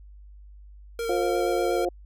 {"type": "tone with vibrato", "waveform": "square", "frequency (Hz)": 461.3, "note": "A#4", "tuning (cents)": -18, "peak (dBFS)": -28, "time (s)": [0.99, 1.85], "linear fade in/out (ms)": 2, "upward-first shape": "square", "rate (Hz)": 8.4, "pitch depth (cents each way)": 13}
{"type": "harmonic tone", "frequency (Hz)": 177, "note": "F3", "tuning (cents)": 23, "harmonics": [2, 3, 4], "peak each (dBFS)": [-26, -28, -29], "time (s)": [1.09, 1.89], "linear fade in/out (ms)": 5}
{"effects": ["added 50 Hz sine -44 dBFS peak until 2.05 s"]}